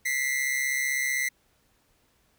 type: tone pair together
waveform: 45% pulse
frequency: 1964.2 / 2100 Hz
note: B6 / C7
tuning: -10 / +6 cents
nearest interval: minor second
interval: 116 cents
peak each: -28 dBFS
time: 0.05-1.29 s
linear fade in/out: 10 ms
effects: pink hiss -67 dBFS RMS until 2.38 s